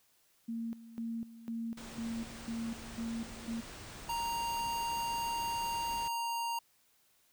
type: tone with tremolo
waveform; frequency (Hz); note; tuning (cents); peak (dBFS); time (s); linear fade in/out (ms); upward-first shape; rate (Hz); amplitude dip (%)
sine; 229.3; A#3; -28; -35; 0.48-3.61; 10; square; 2; 80
type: band-stop noise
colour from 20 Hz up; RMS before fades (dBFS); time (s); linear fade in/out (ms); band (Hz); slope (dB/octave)
pink; -48; 1.77-6.08; 5; 10000 to 15000; 96
type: tone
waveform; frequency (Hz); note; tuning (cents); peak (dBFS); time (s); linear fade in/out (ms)
square; 932.3; A#5; 0; -34; 4.09-6.59; 5
effects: white hiss -70 dBFS RMS until 7.32 s